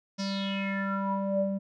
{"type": "tone with low-pass filter sweep", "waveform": "square", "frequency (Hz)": 196, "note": "G3", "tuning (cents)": 0, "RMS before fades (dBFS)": -30, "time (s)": [0.18, 1.59], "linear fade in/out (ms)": 20, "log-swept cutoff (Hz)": [5500, 410], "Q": 6.4, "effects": []}